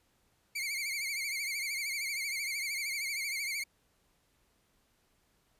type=tone with vibrato; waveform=sawtooth; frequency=2217 Hz; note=C#7; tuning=in tune; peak=-30 dBFS; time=0.55-3.64 s; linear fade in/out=10 ms; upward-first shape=triangle; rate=13 Hz; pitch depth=120 cents each way; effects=pink hiss -72 dBFS RMS until 5.59 s + resampled to 32000 Hz